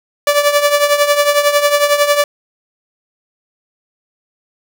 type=tone with tremolo; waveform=sawtooth; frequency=581 Hz; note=D5; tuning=19 cents flat; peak=-3 dBFS; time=0.27-2.24 s; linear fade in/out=2 ms; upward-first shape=triangle; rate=11 Hz; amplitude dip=75%; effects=none